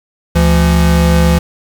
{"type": "tone pair together", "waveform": "square", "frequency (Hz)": [72.5, 169.57], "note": ["D2", "E3"], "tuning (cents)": [-22, 49], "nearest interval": "octave + minor third", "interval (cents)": 1471, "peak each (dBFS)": -11, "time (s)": [0.35, 1.39], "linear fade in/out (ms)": 10, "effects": ["7-bit"]}